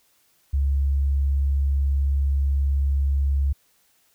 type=tone; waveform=sine; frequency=69.3 Hz; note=C#2; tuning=in tune; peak=-18 dBFS; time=0.53-3.53 s; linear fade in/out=10 ms; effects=white hiss -63 dBFS RMS until 4.14 s